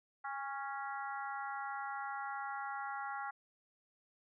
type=harmonic tone with a mistuned harmonic; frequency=277.2 Hz; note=C#4; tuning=in tune; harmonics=3 / 4 / 5 / 6 / 7; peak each=-42 / -46 / -44 / -51 / -51 dBFS; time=0.24-3.31 s; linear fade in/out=10 ms; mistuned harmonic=3; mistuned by=-27 cents; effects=none